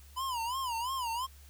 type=tone with vibrato; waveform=square; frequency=987.8 Hz; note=B5; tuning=in tune; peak=-33 dBFS; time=0.16-1.27 s; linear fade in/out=20 ms; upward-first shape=sine; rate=2.9 Hz; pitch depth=150 cents each way; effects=added 70 Hz sine -52 dBFS peak until 1.49 s + white hiss -60 dBFS RMS until 1.49 s